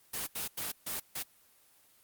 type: noise bursts at uneven times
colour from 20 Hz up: white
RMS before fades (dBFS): -36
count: 5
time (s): 0.13-0.27 / 0.35-0.48 / 0.57-0.72 / 0.86-1 / 1.15-1.23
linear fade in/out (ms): 10
effects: white hiss -64 dBFS RMS until 2.03 s + Opus 24 kbps